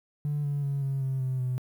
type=tone with pitch steps; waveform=triangle; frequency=146.83 / 143.31 / 139.88 / 136.52 / 133.25 / 130.06 / 126.94 Hz; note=D3 / D3 / C#3 / C#3 / C3 / C3 / B2; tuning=0 / -42 / +16 / -26 / +32 / -10 / +48 cents; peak=-23 dBFS; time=0.25-1.58 s; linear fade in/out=0 ms; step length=190 ms; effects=tanh soft clip ceiling -23 dBFS + 10-bit